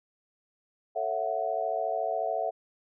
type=chord; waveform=sine; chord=F# minor seventh; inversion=first; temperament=just; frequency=444 / 555 / 666 / 740 Hz; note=A4 / C#5 / E5 / F#5; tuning=+16 / +2 / +18 / 0 cents; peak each=-36 / -36 / -30 / -32 dBFS; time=0.95-2.51 s; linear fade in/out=20 ms; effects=none